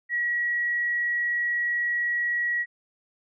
sine tone, 1917 Hz, A#6, 48 cents sharp, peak -23 dBFS, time 0.09-2.66 s, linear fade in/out 50 ms, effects none

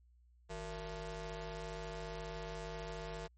20% pulse ring-modulated tone, 207.7 Hz, G#3, in tune, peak -34 dBFS, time 0.49-3.28 s, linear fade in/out 20 ms, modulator 255 Hz, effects added 60 Hz sine -63 dBFS peak until 3.37 s + MP3 32 kbps

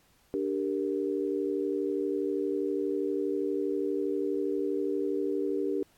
sine chord, G minor, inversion second, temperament equal with one note detuned, 293.7 / 393.8 / 466.2 Hz, D4 / G4 / Bb4, 0 / +8 / 0 cents, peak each -32 / -30 / -34 dBFS, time 0.34-5.83 s, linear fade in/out 0 ms, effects pink hiss -65 dBFS RMS until 5.97 s + AAC 64 kbps

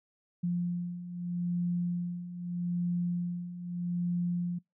sine beating tone pair, 174.61 / 175.41 Hz, F3 / F3, 0 / +8 cents, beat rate 0.8 Hz, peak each -36 / -31 dBFS, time 0.43-4.59 s, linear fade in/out 10 ms, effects noise-tail reverb RT60 0.2 s tail -26 dB re dry

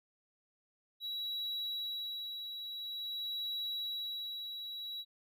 triangle tone with tremolo, 3895 Hz, B7, 25 cents flat, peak -34 dBFS, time 1-5.05 s, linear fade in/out 50 ms, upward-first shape sine, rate 0.48 Hz, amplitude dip 45%, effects none

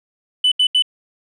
sine tone bursts, 2996 Hz, F#7, 21 cents sharp, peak -9 dBFS, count 3, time 0.44-0.823 s, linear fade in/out 5 ms, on 77 ms, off 76 ms, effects tanh soft clip ceiling -10 dBFS

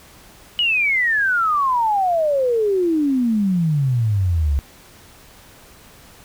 sine exponential sweep, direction down, 2960 to 67.2 Hz, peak -15 dBFS, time 0.59-4.59 s, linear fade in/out 0 ms, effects pink hiss -46 dBFS RMS until 6.24 s

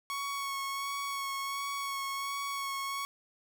sawtooth tone with vibrato, 1108.7 Hz, C#6, in tune, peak -30 dBFS, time 0.1-3.05 s, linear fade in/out 0 ms, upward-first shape sine, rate 1.4 Hz, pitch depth 18 cents each way, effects 10-bit

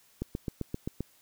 click train, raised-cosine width 3 ms, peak -19 dBFS, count 7, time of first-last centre 0.22-1.006 s, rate 7.63 Hz, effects white hiss -63 dBFS RMS until 1.21 s

